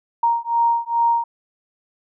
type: beating tone pair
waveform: sine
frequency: 932.3 / 934.7 Hz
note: A#5 / A#5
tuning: 0 / +4 cents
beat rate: 2.4 Hz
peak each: -19 / -19 dBFS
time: 0.23-1.24 s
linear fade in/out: 5 ms
effects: none